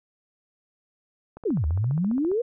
click train, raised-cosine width 1 ms, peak -27 dBFS, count 15, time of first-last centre 1.37-2.316 s, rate 14.8 Hz
sine exponential two-way sweep, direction down then up, 500 to 71.9 to 500 Hz, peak -21 dBFS, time 1.45-2.42 s, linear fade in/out 10 ms, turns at 1.66 s
effects none

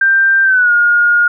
sine tone with pitch glide, 1575 to 1427.7 Hz, G6 to F6, +8 to +38 cents, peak -7 dBFS, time 0.01-1.28 s, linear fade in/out 5 ms, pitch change -170 cents, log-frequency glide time 0.44-0.72 s, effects none

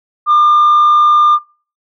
sine tone with frequency modulation, 1200 Hz, D6, 37 cents sharp, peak -4 dBFS, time 0.26-1.39 s, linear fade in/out 50 ms, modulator 58.8 Hz, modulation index 0.22, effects noise-tail reverb RT60 0.4 s tail -25 dB re dry + tanh soft clip ceiling -4 dBFS

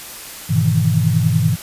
sine chord, E major seventh, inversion first, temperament just, 103.01 / 123.61 / 154.51 / 164.81 Hz, G#2 / B2 / D#3 / E3, -14 / +2 / -12 / 0 cents, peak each -18 dBFS, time 0.49-1.56 s, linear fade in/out 20 ms, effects white hiss -33 dBFS RMS until 1.62 s + resampled to 32000 Hz

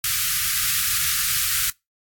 white band-stop noise, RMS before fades -22 dBFS, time 0.04-1.7 s, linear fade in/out 2 ms, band 160 to 1200 Hz, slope 96 dB/octave, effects noise-tail reverb RT60 0.2 s tail -24 dB re dry + AAC 64 kbps

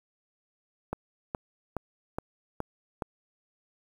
click train, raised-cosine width 1 ms, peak -17 dBFS, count 6, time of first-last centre 0.93-3.022 s, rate 2.39 Hz, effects 8-bit

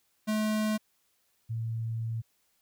square / sine tone pair in turn, 215 / 113.64 Hz, A3 / A#2, -40 / -44 cents, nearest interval major seventh, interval 1104 cents, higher first, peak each -27 / -30 dBFS, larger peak first, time 0.27-0.78 / 1.49-2.22 s, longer second, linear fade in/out 20 ms, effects white hiss -72 dBFS RMS until 2.61 s

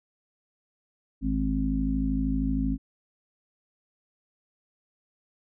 harmonic tone with a mistuned harmonic, 52.9 Hz, G#1, 33 cents sharp, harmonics 1 / 3 / 4 / 5, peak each -28 / -33 / -32 / -27 dBFS, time 1.21-2.78 s, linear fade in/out 50 ms, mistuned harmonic 1, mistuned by -22 cents, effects none

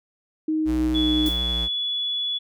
sine tone with pitch glide, 312.8 to 308 Hz, D#4 to D#4, +9 to -17 cents, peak -20 dBFS, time 0.48-1.29 s, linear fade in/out 5 ms, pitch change -26 cents, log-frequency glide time 0.97-1.09 s
square tone with vibrato, 61.5 Hz, B1, 7 cents flat, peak -27 dBFS, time 0.65-1.69 s, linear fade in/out 50 ms, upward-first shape triangle, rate 12 Hz, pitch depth 66 cents each way
sine tone, 3414 Hz, G#7, 47 cents sharp, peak -23 dBFS, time 0.94-2.39 s, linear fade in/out 20 ms
blue noise with exponential decay, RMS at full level -32 dBFS, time 1.26-1.47 s, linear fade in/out 1 ms, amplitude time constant 44 ms
effects none

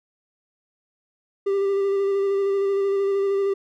triangle tone with vibrato, 395.1 Hz, G4, 14 cents sharp, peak -17 dBFS, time 1.46-3.54 s, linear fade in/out 10 ms, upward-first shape square, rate 13 Hz, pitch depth 15 cents each way, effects none

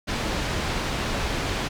pink low-pass noise, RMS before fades -27 dBFS, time 0.07-1.69 s, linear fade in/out 20 ms, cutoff 5000 Hz, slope 12 dB/octave, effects none

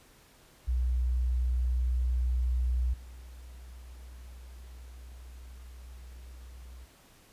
sine tone with level steps, 61.74 Hz, B1, in tune, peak -25 / -44 dBFS, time 0.67-6.86 s, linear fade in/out 20 ms, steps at 2.93 s, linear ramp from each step 10 ms, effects pink hiss -59 dBFS RMS until 7.32 s + resampled to 32000 Hz

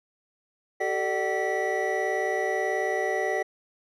triangle tone cluster, 382.6 / 441 / 599 / 757 / 1955 Hz, G4 / A4 / D5 / F#5 / B6, -42 / +4 / +34 / +39 / -18 cents, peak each -29 dBFS, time 0.8-3.43 s, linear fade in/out 10 ms, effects none

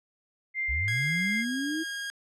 sine tone, 2097 Hz, C7, 3 cents sharp, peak -27 dBFS, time 0.54-1.45 s, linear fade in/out 50 ms
sine linear sweep, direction up, 58.27 to 328.8 Hz, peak -29 dBFS, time 0.68-1.84 s, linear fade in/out 20 ms
sawtooth tone with pitch glide, 1649 to 1628.2 Hz, G#6 to G#6, -13 to -35 cents, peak -29 dBFS, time 0.88-2.1 s, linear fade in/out 0 ms, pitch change -22 cents, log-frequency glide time 1.17-1.77 s
effects low-pass 9000 Hz 12 dB/octave

